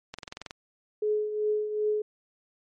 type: click train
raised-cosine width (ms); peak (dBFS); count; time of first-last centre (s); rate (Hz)
0.2; -20; 9; 0.14-0.509; 21.7
type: tone with tremolo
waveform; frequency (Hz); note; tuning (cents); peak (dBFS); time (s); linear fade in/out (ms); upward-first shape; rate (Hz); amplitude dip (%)
sine; 424; G#4; +36; -22; 1.02-2.02; 5; triangle; 2.6; 65
effects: MP3 48 kbps